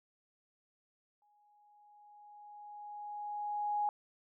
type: tone with exponential growth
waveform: sine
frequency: 830.6 Hz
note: G#5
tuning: in tune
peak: -29 dBFS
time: 1.22-3.89 s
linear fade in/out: 1 ms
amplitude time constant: 580 ms
effects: none